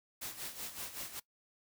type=noise with tremolo; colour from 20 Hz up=white; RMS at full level=-41 dBFS; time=0.21-1.2 s; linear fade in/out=10 ms; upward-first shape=sine; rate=5.3 Hz; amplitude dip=70%; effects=noise-tail reverb RT60 0.1 s tail -21 dB re dry

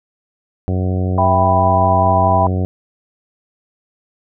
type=harmonic tone; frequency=92.5 Hz; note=F#2; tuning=in tune; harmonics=1 / 2 / 3 / 4 / 5 / 6 / 7 / 8; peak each=-16 / -22 / -26 / -28 / -30 / -32 / -33 / -34 dBFS; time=0.68-2.65 s; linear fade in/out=0 ms
type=chord; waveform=sine; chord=E minor; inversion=none; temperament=equal; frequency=659.3 / 784 / 987.8 Hz; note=E5 / G5 / B5; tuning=0 / 0 / 0 cents; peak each=-16 dBFS; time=1.18-2.47 s; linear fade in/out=2 ms
effects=none

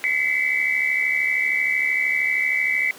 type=tone cluster; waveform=sine; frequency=2003 / 2076 / 2281 Hz; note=B6 / C7 / C#7; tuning=+24 / -14 / +49 cents; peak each=-23 dBFS; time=0.04-2.91 s; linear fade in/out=0 ms; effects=pink hiss -42 dBFS RMS until 2.98 s + high-pass 300 Hz 12 dB/octave

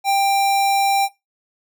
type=tone; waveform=square; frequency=790 Hz; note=G5; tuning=13 cents sharp; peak=-15 dBFS; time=0.04-1.09 s; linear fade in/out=50 ms; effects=noise-tail reverb RT60 0.2 s tail -18 dB re dry

